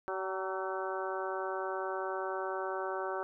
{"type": "harmonic tone with a mistuned harmonic", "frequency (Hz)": 190, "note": "F#3", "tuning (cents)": 46, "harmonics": [2, 3, 4, 5, 6, 7, 8], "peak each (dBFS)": [-38, -40, -41, -42, -43, -43, -44], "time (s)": [0.08, 3.23], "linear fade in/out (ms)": 0, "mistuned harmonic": 5, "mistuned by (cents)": -45, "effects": []}